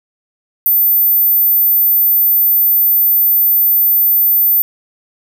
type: tone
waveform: sine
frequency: 14080 Hz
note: A9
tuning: in tune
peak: -8 dBFS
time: 0.66-4.62 s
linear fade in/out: 0 ms
effects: 8-bit